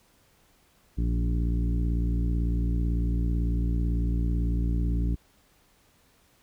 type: harmonic tone with a mistuned harmonic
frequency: 58 Hz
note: A#1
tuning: 8 cents flat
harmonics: 1 / 2 / 3 / 4 / 5 / 6 / 7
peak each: -24 / -32 / -33 / -41 / -36 / -47 / -48 dBFS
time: 0.97-5.16 s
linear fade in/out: 20 ms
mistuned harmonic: 4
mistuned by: -16 cents
effects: pink hiss -63 dBFS RMS until 6.42 s